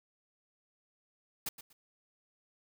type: noise with echo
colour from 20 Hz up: white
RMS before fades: -36 dBFS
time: 1.46-1.49 s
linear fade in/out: 5 ms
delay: 120 ms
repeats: 2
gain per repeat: -13 dB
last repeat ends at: 1.73 s
effects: none